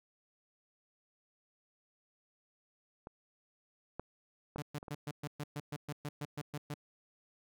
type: clicks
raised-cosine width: 1 ms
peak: -31 / -25 / -26 / -33 / -31 dBFS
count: 5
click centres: 3.071 / 3.996 / 4.56 / 4.829 / 4.882 s
type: tone bursts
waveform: sawtooth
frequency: 146.83 Hz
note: D3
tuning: in tune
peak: -34 dBFS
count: 14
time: 4.58-6.742 s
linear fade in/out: 5 ms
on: 43 ms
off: 120 ms
effects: none